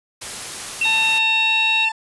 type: noise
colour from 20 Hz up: white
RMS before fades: -30 dBFS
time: 0.21-1.19 s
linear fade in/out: 10 ms
type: tone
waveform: sine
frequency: 2700 Hz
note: E7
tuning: 41 cents sharp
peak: -16 dBFS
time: 0.81-1.89 s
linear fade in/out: 5 ms
type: tone with pitch glide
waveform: sine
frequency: 3729 to 3788 Hz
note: A#7 to A#7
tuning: 0 to +27 cents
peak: -22 dBFS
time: 0.84-1.85 s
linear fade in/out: 5 ms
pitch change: +27 cents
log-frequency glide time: 1.32-1.51 s
type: harmonic tone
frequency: 885 Hz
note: A5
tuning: 10 cents sharp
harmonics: 1 / 2 / 3 / 4 / 5 / 6 / 8 / 9 / 10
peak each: -25 / -33 / -41 / -40 / -42 / -43 / -46 / -48 / -51 dBFS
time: 0.85-1.92 s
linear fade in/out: 5 ms
effects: resampled to 24000 Hz